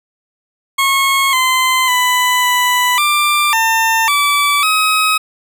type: tone with pitch steps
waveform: 20% pulse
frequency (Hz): 1091 / 1031 / 997 / 991 / 1186 / 900 / 1155 / 1269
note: C#6 / C6 / B5 / B5 / D6 / A5 / D6 / D#6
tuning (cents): -28 / -26 / +16 / +6 / +17 / +39 / -29 / +34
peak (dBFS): -6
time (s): 0.78-5.18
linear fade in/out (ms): 10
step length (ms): 550
effects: none